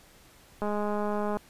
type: click train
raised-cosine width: 1 ms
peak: -18 dBFS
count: 157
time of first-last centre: 0.62-1.37 s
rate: 208 Hz
effects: pink hiss -56 dBFS RMS until 1.49 s + resampled to 32000 Hz